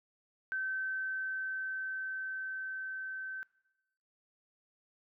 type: tone with level ramp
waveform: sine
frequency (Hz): 1540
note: G6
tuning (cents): -31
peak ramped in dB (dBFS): -32 to -38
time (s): 0.52-3.43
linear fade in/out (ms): 0
effects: noise-tail reverb RT60 1.0 s tail -22 dB re dry